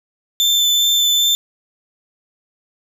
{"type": "tone with vibrato", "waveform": "35% pulse", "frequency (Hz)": 3539, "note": "A7", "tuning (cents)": 9, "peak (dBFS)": -11, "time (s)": [0.4, 1.35], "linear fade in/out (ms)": 0, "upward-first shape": "sine", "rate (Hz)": 2.5, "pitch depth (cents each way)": 11, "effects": []}